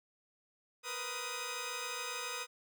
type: tone cluster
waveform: 10% pulse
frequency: 474.9 / 502 / 1249 Hz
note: A#4 / B4 / D#6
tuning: +32 / +28 / +6 cents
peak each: -37 / -36 / -32 dBFS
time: 0.83-2.47 s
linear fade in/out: 50 ms
effects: none